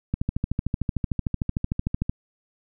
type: click train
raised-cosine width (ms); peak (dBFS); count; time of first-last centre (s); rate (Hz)
5; -11; 27; 0.14-2.095; 13.3
effects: none